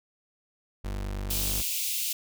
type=tone; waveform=35% pulse; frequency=49 Hz; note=G1; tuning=in tune; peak=-29 dBFS; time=0.84-1.62 s; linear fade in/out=10 ms
type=high-pass noise; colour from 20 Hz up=white; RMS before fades=-30 dBFS; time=1.3-2.13 s; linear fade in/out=5 ms; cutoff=2400 Hz; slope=48 dB/octave
effects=none